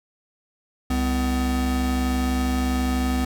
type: tone pair together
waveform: square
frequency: 66.76 / 252.5 Hz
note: C2 / B3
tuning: +35 / +39 cents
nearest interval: octave + major seventh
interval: 2304 cents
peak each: -24 dBFS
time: 0.9-3.25 s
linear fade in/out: 5 ms
effects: none